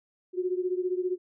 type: beating tone pair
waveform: sine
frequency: 360.5 / 375.5 Hz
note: F#4 / F#4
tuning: -45 / +26 cents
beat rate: 15 Hz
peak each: -28 / -31 dBFS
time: 0.33-1.18 s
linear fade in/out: 50 ms
effects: none